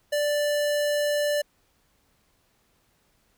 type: tone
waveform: square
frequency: 587.3 Hz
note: D5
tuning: in tune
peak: -23 dBFS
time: 0.12-1.42 s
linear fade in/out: 10 ms
effects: pink hiss -67 dBFS RMS until 3.37 s